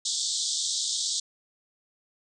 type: band-pass noise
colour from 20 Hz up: pink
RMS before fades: -29 dBFS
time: 0.05-1.2 s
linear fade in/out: 5 ms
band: 3400 to 8400 Hz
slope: 96 dB/octave
effects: none